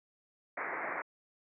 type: low-pass noise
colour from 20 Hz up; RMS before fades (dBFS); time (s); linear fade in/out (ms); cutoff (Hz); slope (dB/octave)
white; -37; 0.57-1.02; 5; 2200; 96
effects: high-pass 400 Hz 12 dB/octave